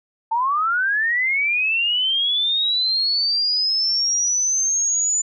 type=linear sweep; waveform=sine; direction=up; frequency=880 to 7040 Hz; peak=-17 dBFS; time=0.31-5.22 s; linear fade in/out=10 ms; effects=none